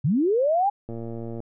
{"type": "linear sweep", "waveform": "sine", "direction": "up", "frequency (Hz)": [119.3, 830.6], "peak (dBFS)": -18, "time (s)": [0.04, 0.7], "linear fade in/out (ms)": 10}
{"type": "click train", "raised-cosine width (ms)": 2, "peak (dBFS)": -22, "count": 60, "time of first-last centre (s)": [0.89, 1.403], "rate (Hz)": 115}
{"effects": []}